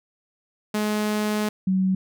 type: tone pair in turn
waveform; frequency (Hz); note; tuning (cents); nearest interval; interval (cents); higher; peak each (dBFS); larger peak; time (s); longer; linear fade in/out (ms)
sawtooth / sine; 211.5 / 188.43; G#3 / F#3; +32 / +32; major second; 200; first; -18; neither; 0.74-1.49 / 1.67-1.95; first; 5
effects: none